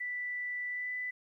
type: tone with pitch glide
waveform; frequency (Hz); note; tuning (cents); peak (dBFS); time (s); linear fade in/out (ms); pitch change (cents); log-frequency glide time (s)
sine; 1975 to 1993.3; B6 to B6; 0 to +16; -34; 0-1.11; 10; +16; 0.69-0.91
effects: 12-bit